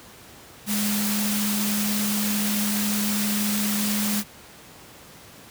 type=tone in noise; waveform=sine; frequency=207.7 Hz; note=G#3; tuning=in tune; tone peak=-24 dBFS; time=0.66-4.24 s; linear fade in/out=50 ms; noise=white; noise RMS=-27 dBFS; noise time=0.66-4.24 s; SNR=0 dB; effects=pink hiss -46 dBFS RMS until 5.5 s + high-pass 80 Hz 12 dB/octave